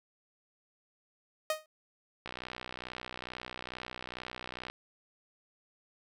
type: tone with exponential decay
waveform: sawtooth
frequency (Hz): 622.3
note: D#5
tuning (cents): 0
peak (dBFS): -22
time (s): 1.5-1.66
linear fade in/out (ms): 2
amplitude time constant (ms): 33
type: click train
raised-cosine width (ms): 0.3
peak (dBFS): -24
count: 153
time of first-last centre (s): 2.26-4.7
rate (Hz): 62.3
effects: none